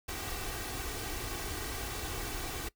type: noise with comb filter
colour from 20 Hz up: pink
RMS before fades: -38 dBFS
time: 0.08-2.69 s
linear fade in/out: 10 ms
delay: 2.6 ms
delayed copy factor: +0.6
effects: noise-tail reverb RT60 0.1 s tail -20 dB re dry